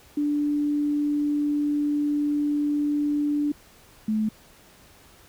sine tone pair in turn, 293.2 / 216.1 Hz, D4 / A3, -3 / -31 cents, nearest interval perfect fourth, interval 528 cents, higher first, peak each -21 dBFS, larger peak neither, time 0.17-3.52 / 4.08-4.29 s, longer first, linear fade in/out 5 ms, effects pink hiss -53 dBFS RMS until 5.28 s

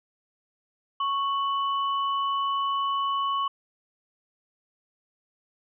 sine tone pair together, 1107 / 2979 Hz, C#6 / F#7, -3 / +11 cents, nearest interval octave + perfect fourth, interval 1714 cents, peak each -24 / -35 dBFS, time 1-3.48 s, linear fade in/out 5 ms, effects none

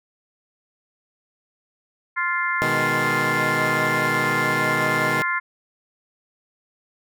harmonic tone, 349.2 Hz, F4, in tune, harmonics 3 / 4 / 5 / 6, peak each -26 / -26 / -26 / -26 dBFS, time 2.16-5.4 s, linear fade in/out 20 ms
10% pulse chord, G# minor, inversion first, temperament equal, 123.47 / 155.56 / 207.7 Hz, B2 / D#3 / G#3, 0 / 0 / 0 cents, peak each -19 / -18 / -21 dBFS, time 2.62-5.22 s, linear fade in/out 0 ms
effects none

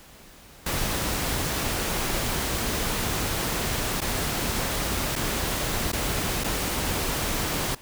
pink noise with dropouts, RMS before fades -27 dBFS, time 0.66-7.75 s, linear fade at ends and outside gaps 5 ms, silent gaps 4.006-4.015 / 5.156-5.16 / 5.919-5.93 / 6.438-6.442 s, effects pink hiss -49 dBFS RMS until 7.81 s

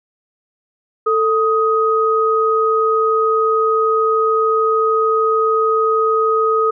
sine tone pair together, 443.3 / 1253.8 Hz, A4 / D#6, +13 / +13 cents, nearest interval octave + tritone, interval 1800 cents, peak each -15 dBFS, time 1.06-6.71 s, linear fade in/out 10 ms, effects none

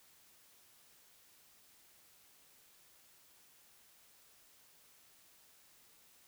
silence, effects white hiss -65 dBFS RMS until 6.27 s

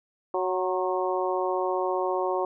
harmonic tone with a mistuned harmonic, 185 Hz, F#3, in tune, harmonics 2 / 3 / 4 / 5 / 6, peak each -28 / -30 / -31 / -32 / -33 dBFS, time 0.34-2.45 s, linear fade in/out 2 ms, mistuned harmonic 6, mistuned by -40 cents, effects none

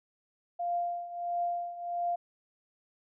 sine tone with tremolo, 697 Hz, F5, 4 cents flat, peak -27 dBFS, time 0.59-2.16 s, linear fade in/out 10 ms, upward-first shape triangle, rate 1.5 Hz, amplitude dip 80%, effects none

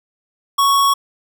square tone, 1111 Hz, C#6, 4 cents sharp, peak -12 dBFS, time 0.58-0.94 s, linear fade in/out 10 ms, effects none

